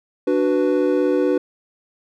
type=chord; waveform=triangle; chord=B minor; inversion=first; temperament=equal; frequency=293.7 / 370 / 493.9 Hz; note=D4 / F#4 / B4; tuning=0 / 0 / 0 cents; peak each=-18 dBFS; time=0.27-1.38 s; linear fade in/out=5 ms; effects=none